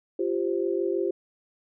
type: chord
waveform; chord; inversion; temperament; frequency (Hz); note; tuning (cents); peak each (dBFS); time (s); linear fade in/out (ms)
sine; F suspended second; none; equal with one note detuned; 345.8 / 392 / 523.3; F4 / G4 / C5; -17 / 0 / 0; -27 / -27 / -32; 0.19-1.11; 5
effects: none